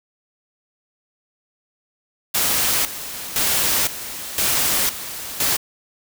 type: noise with tremolo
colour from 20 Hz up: white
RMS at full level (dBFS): -19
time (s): 2.34-5.57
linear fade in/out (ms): 10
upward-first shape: square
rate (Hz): 0.98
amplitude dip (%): 75
effects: none